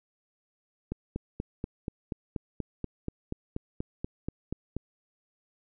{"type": "click train", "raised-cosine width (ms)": 3, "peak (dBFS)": -19, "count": 17, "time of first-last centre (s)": [0.92, 4.766], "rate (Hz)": 4.16, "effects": []}